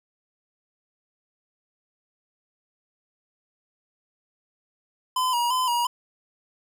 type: tone with vibrato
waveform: square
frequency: 986 Hz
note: B5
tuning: 3 cents flat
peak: -22 dBFS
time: 5.16-5.87 s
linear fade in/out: 5 ms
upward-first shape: square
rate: 2.9 Hz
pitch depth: 56 cents each way
effects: none